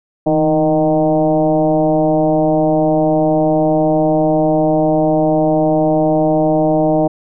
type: tone with frequency modulation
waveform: sine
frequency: 466.2 Hz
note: A#4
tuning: in tune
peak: -10 dBFS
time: 0.26-7.08 s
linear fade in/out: 10 ms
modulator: 152 Hz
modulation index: 1.9
effects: none